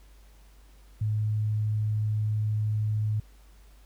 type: tone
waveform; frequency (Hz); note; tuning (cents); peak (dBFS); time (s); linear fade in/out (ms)
sine; 107; A2; -48; -24; 1.01-3.2; 5
effects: added 50 Hz sine -51 dBFS peak until 3.85 s + pink hiss -62 dBFS RMS until 3.85 s